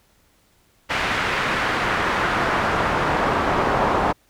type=noise with band-pass filter sweep; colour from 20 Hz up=brown; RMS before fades=-21 dBFS; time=0.89-4.13 s; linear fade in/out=20 ms; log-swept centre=2100 to 920 Hz; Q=1.2; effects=pink hiss -60 dBFS RMS until 4.29 s